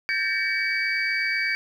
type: tone cluster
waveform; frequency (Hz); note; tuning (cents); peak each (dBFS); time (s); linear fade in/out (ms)
sine; 1573 / 1737 / 1845 / 2275 / 4632; G6 / A6 / A#6 / C#7 / D8; +6 / -23 / -18 / +44 / -25; -30 / -32 / -30 / -24 / -33; 0.09-1.55; 0
effects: tanh soft clip ceiling -12 dBFS + 9-bit